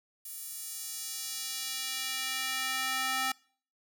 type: tone with high-pass filter sweep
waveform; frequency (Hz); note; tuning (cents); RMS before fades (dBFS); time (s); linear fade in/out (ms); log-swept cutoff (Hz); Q
square; 261.6; C4; 0; -35; 0.25-3.32; 5; 11000 to 1100; 0.9
effects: noise-tail reverb RT60 0.5 s tail -25 dB re dry